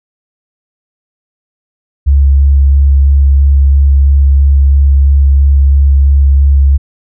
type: tone with vibrato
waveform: sine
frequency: 69.3 Hz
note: C#2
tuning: in tune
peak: -3 dBFS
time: 2.06-6.78 s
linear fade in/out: 20 ms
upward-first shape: square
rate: 3 Hz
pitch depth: 10 cents each way
effects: none